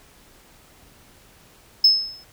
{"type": "tone with exponential decay", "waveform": "sine", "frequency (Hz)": 5200, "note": "E8", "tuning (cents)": -24, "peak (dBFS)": -7, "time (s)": [1.84, 2.24], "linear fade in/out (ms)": 5, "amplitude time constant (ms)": 85, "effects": ["tanh soft clip ceiling -6 dBFS", "pink hiss -52 dBFS RMS until 2.32 s"]}